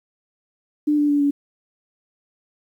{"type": "tone with pitch steps", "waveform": "sine", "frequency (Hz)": [297.6, 293.3, 289.1, 285], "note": ["D4", "D4", "D4", "C#4"], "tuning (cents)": [23, -2, -27, 48], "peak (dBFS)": -15, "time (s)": [0.87, 1.31], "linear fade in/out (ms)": 10, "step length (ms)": 110, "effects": ["9-bit"]}